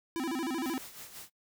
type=tone with vibrato; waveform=square; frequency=293.7 Hz; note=D4; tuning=in tune; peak=-32 dBFS; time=0.16-0.78 s; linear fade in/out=0 ms; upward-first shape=square; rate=13 Hz; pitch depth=220 cents each way
type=noise with tremolo; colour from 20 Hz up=white; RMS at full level=-45 dBFS; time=0.62-1.3 s; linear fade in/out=50 ms; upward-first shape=sine; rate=5.7 Hz; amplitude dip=60%
effects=noise-tail reverb RT60 0.1 s tail -21 dB re dry